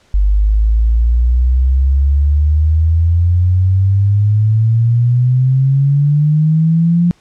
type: exponential sweep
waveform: sine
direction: up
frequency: 48.97 to 175.3 Hz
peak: -8 dBFS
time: 0.14-7.11 s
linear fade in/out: 0 ms
effects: pink hiss -52 dBFS RMS until 7.2 s + low-pass 7000 Hz 12 dB/octave